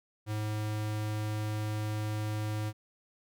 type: tone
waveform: square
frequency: 106.8 Hz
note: G#2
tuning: 49 cents sharp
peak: -32 dBFS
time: 0.26-2.73 s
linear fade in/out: 50 ms
effects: none